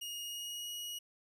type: tone with pitch glide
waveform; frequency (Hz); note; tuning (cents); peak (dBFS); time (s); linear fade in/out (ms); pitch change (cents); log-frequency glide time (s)
sawtooth; 2865 to 2900; F7 to F#7; +44 to -35; -37; 0.01-0.99; 10; +21; 0.22-0.7
effects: none